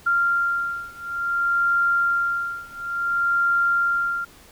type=beating tone pair; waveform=sine; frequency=1389 / 1389.57 Hz; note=F6 / F6; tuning=-10 / -9 cents; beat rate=0.57 Hz; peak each=-22 / -23 dBFS; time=0.06-4.25 s; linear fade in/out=10 ms; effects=pink hiss -49 dBFS RMS until 4.51 s